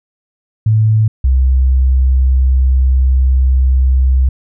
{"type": "tone pair in turn", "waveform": "sine", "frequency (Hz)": [109.2, 64.93], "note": ["A2", "C2"], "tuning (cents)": [-13, -13], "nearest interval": "major sixth", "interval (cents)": 900, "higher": "first", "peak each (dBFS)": -7, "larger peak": "neither", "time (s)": [[0.66, 1.08], [1.24, 4.29]], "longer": "second", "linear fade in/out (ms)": 5, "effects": []}